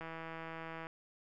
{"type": "click train", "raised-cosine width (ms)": 0.5, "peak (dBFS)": -30, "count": 141, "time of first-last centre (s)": [0.01, 0.869], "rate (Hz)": 163, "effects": []}